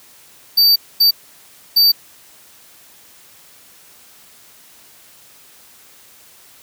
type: tone bursts at uneven times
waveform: square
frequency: 4625 Hz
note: D8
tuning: 27 cents flat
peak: -9 dBFS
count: 3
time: 0.57-0.76 / 1-1.11 / 1.76-1.92 s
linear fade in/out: 10 ms
effects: white hiss -46 dBFS RMS until 6.62 s + high-pass 60 Hz 12 dB/octave